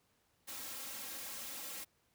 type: noise with comb filter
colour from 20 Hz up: white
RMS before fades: -45 dBFS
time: 0.47-1.85 s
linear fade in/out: 20 ms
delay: 3.7 ms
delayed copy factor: +1
effects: pink hiss -75 dBFS RMS until 2.14 s + high-pass 60 Hz 12 dB/octave